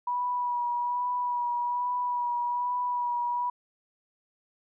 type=tone with vibrato; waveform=sine; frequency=974 Hz; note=B5; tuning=24 cents flat; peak=-26 dBFS; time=0.07-3.5 s; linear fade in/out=5 ms; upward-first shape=sine; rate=1.2 Hz; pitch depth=20 cents each way; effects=none